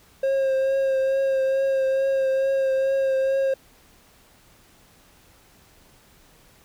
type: tone with vibrato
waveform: triangle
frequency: 536 Hz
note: C5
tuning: 42 cents sharp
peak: -17 dBFS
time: 0.23-3.54 s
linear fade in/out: 5 ms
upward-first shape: triangle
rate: 2.3 Hz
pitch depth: 23 cents each way
effects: pink hiss -55 dBFS RMS until 6.64 s